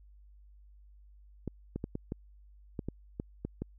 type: clicks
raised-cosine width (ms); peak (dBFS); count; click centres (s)
3; -22; 10; 1.477 / 1.76 / 1.841 / 1.954 / 2.121 / 2.792 / 2.886 / 3.199 / 3.45 / 3.62
effects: added 50 Hz sine -54 dBFS peak until 3.78 s